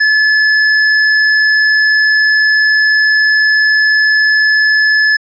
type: tone with hard clipping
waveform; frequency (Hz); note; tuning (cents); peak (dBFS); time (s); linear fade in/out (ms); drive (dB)
sine; 1723; A6; -37; -9; 0-5.17; 10; 10
effects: resampled to 16000 Hz